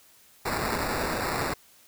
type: noise with sample-and-hold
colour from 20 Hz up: violet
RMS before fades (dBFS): -29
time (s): 0.45-1.54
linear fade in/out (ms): 10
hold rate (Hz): 3150
effects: white hiss -57 dBFS RMS until 1.87 s